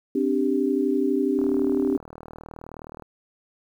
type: chord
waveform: sine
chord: C suspended second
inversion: none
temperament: equal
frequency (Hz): 261.6 / 293.7 / 392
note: C4 / D4 / G4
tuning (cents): 0 / 0 / 0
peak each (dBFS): -24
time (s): 0.15-1.97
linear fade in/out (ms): 5
type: click train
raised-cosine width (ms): 1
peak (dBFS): -25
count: 65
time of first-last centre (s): 1.39-3.023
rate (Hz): 39.2
effects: 9-bit